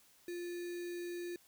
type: tone with sample-and-hold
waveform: sine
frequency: 349.2 Hz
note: F4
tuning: in tune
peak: -39 dBFS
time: 0.28-1.36 s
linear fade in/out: 2 ms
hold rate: 2100 Hz
effects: white hiss -66 dBFS RMS until 1.47 s